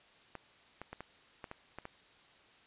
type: clicks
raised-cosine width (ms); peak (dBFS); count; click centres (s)
0.5; -28; 8; 0.353 / 0.816 / 0.93 / 1.006 / 1.442 / 1.514 / 1.786 / 1.854
effects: white hiss -62 dBFS RMS until 2.66 s + resampled to 8000 Hz